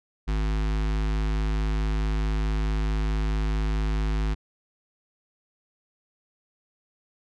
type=tone with notch filter; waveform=square; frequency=52.3 Hz; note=G#1; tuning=13 cents sharp; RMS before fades=-25 dBFS; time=0.27-4.35 s; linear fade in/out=20 ms; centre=570 Hz; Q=1.8; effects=low-pass 5000 Hz 12 dB/octave